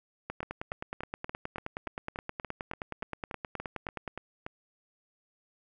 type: two click trains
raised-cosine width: 0.5 ms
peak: -20 / -22 dBFS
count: 37 / 15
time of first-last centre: 0.3-4.078 / 0.43-4.465 s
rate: 9.53 / 3.47 Hz
effects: none